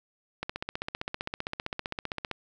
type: click train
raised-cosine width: 0.3 ms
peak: -16 dBFS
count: 30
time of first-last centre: 0.43-2.313 s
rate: 15.4 Hz
effects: none